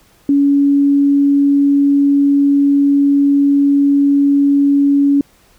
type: tone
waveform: sine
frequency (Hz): 282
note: C#4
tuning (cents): +30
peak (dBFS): -8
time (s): 0.29-5.21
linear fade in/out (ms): 2
effects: pink hiss -51 dBFS RMS until 5.58 s